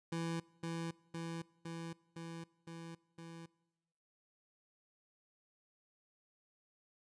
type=tone with echo; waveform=25% pulse; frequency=166.3 Hz; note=E3; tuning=16 cents sharp; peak=-33 dBFS; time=0.12-0.4 s; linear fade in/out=5 ms; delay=510 ms; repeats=6; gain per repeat=-2 dB; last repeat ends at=3.46 s; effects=noise-tail reverb RT60 1.0 s tail -23 dB re dry + resampled to 22050 Hz